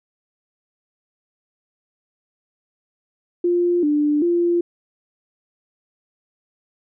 sine tone with pitch steps, 350.1 / 295.9 / 345.7 Hz, F4 / D4 / F4, +4 / +13 / -18 cents, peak -15 dBFS, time 3.44-4.61 s, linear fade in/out 5 ms, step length 390 ms, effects none

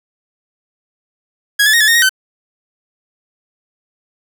sawtooth tone with pitch steps, 1657 / 1730 / 1863 / 1722 / 1844 / 1880 / 1528 Hz, G#6 / A6 / A#6 / A6 / A#6 / A#6 / G6, -4 / -30 / -2 / -38 / -19 / +14 / -45 cents, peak -5 dBFS, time 1.59-2.094 s, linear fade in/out 10 ms, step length 72 ms, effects none

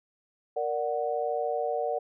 sine chord, Bb augmented, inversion none, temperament equal, 466.2 / 587.3 / 740 Hz, Bb4 / D5 / F#5, 0 / 0 / 0 cents, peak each -31 dBFS, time 0.56-1.99 s, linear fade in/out 10 ms, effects none

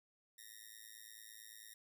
5% pulse tone with amplitude modulation, 1864.7 Hz, A#6, in tune, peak -39 dBFS, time 0.38-1.74 s, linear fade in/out 5 ms, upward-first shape sine, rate 109 Hz, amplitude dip 100%, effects none

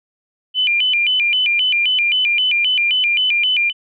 sine tone with vibrato, 2687 Hz, E7, 33 cents sharp, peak -13 dBFS, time 0.54-3.73 s, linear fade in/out 50 ms, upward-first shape square, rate 3.8 Hz, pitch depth 200 cents each way, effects none

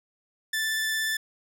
sawtooth tone with vibrato, 1760 Hz, A6, in tune, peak -22 dBFS, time 0.53-1.17 s, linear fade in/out 5 ms, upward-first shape sine, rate 17 Hz, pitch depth 11 cents each way, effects none

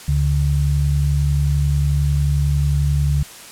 sine tone pair together, 71.2 / 142.4 Hz, C#2 / C#3, +47 / +47 cents, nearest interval octave, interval 1200 cents, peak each -17 dBFS, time 0.08-3.23 s, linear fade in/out 5 ms, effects white hiss -38 dBFS RMS until 3.51 s + low-pass 11000 Hz 12 dB/octave

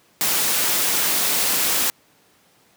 white noise, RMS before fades -20 dBFS, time 0.21-1.9 s, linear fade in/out 0 ms, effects pink hiss -57 dBFS RMS until 2.76 s + high-pass 150 Hz 12 dB/octave

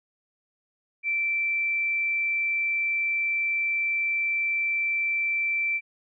sine tone, 2338 Hz, D7, 8 cents flat, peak -23 dBFS, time 1.03-5.81 s, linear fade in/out 50 ms, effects none

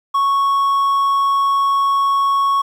triangle tone, 1107 Hz, C#6, 3 cents flat, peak -11 dBFS, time 0.14-2.62 s, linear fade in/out 10 ms, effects 8-bit

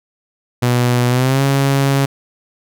sawtooth tone with pitch glide, 122.7 to 137.73 Hz, B2 to C#3, -11 to -11 cents, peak -8 dBFS, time 0.62-2.06 s, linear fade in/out 10 ms, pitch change +200 cents, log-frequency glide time 1.09-1.42 s, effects none

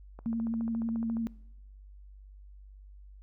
click train, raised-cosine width 1 ms, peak -32 dBFS, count 15, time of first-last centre 0.19-1.169 s, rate 14.3 Hz
sine tone with vibrato, 228 Hz, A#3, 38 cents flat, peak -28 dBFS, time 0.26-1.27 s, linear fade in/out 0 ms, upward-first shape sine, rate 12 Hz, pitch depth 20 cents each way
effects noise-tail reverb RT60 0.8 s tail -22 dB re dry + added 49 Hz sine -48 dBFS peak until 3.22 s

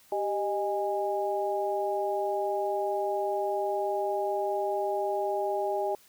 sine tone cluster, 392.7 / 617 / 822 Hz, G4 / D#5 / G#5, +3 / -15 / -18 cents, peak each -31 dBFS, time 0.12-5.95 s, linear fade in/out 2 ms, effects white hiss -59 dBFS RMS until 6.08 s

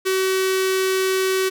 sawtooth tone with notch filter, 378.6 Hz, F#4, 40 cents sharp, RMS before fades -20 dBFS, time 0.05-1.5 s, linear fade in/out 20 ms, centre 770 Hz, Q 1.3, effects none

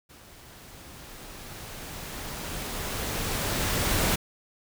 pink noise with level ramp, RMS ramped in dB -51 to -24 dBFS, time 0.09-4.16 s, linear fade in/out 10 ms, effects none

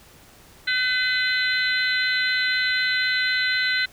harmonic tone, 506 Hz, B4, 42 cents sharp, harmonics 3 / 4 / 5 / 6 / 7 / 8, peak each -23 / -25 / -35 / -34 / -34 / -26 dBFS, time 0.67-3.86 s, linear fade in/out 10 ms, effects pink hiss -50 dBFS RMS until 3.92 s

